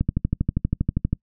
click train, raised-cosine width 5 ms, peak -8 dBFS, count 15, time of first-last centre 0.01-1.13 s, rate 12.5 Hz, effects noise-tail reverb RT60 0.1 s tail -25 dB re dry

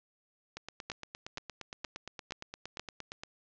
two click trains, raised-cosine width 0.2 ms, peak -24 / -20 dBFS, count 24 / 5, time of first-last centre 0.57-3.235 / 0.9-2.796 s, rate 8.63 / 2.11 Hz, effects resampled to 16000 Hz + 10-bit

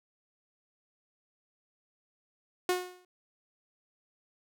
sawtooth tone with exponential decay, 362.4 Hz, F#4, 36 cents flat, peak -20 dBFS, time 2.69-3.05 s, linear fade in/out 2 ms, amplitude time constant 78 ms, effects none

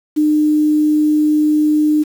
sine tone with quantisation, 303.1 Hz, D#4, 45 cents flat, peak -10 dBFS, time 0.16-2.04 s, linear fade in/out 20 ms, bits 6, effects none

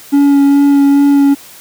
triangle tone with vibrato, 281.8 Hz, C#4, 29 cents sharp, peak -3 dBFS, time 0.12-1.35 s, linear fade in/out 20 ms, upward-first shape sine, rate 2.4 Hz, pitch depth 12 cents each way, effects white hiss -36 dBFS RMS until 1.6 s + high-pass 80 Hz 12 dB/octave

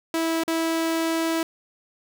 sawtooth tone with dropouts, 327.1 Hz, E4, 13 cents flat, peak -18 dBFS, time 0.14-1.43 s, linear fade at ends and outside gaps 2 ms, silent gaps 0.436-0.478 s, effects none

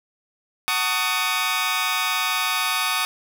15% pulse chord, D# half-diminished seventh, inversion first, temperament just, 746.7 / 896 / 1120.1 / 1244.5 Hz, F#5 / A5 / C#6 / D#6, +16 / +31 / +18 / 0 cents, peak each -23 / -23 / -20 / -18 dBFS, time 0.68-3.05 s, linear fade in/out 0 ms, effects none

